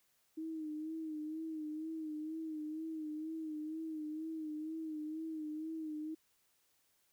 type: tone with vibrato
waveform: sine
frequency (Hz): 313.1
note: D#4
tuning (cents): +11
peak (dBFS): -39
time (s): 0.37-6.15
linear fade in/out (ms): 10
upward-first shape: sine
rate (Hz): 2.1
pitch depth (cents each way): 53
effects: white hiss -75 dBFS RMS until 7.12 s